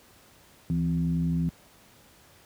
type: tone with frequency modulation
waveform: sine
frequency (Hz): 165.8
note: E3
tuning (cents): +10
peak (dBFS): -23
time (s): 0.7-1.49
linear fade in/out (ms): 0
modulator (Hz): 91.8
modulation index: 0.69
effects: pink hiss -56 dBFS RMS until 2.45 s + high-pass 60 Hz 12 dB/octave